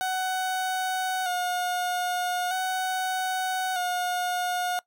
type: tone with vibrato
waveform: 30% pulse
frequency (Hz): 733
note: F#5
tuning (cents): -16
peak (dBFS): -23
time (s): 0.01-4.79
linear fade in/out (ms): 0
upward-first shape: square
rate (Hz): 0.4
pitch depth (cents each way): 34
effects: noise-tail reverb RT60 0.1 s tail -21 dB re dry